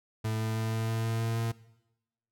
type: tone with pitch steps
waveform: 40% pulse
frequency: 110 / 110.64 / 111.28 / 111.92 / 112.57 / 113.22 / 113.88 / 114.54 Hz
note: A2 / A2 / A2 / A2 / A2 / A2 / A#2 / A#2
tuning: 0 / +10 / +20 / +30 / +40 / +50 / -40 / -30 cents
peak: -28 dBFS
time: 0.24-1.52 s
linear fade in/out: 10 ms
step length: 160 ms
effects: noise-tail reverb RT60 0.9 s tail -19 dB re dry